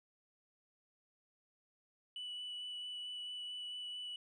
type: tone with vibrato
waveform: sine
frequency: 2962 Hz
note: F#7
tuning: 1 cent sharp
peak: -40 dBFS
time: 2.16-4.16 s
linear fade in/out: 2 ms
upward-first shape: sine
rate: 4.5 Hz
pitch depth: 10 cents each way
effects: tanh soft clip ceiling -40 dBFS